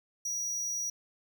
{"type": "tone", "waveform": "square", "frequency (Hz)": 5790, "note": "F#8", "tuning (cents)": -38, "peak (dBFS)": -32, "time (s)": [0.25, 0.9], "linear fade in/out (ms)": 5, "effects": []}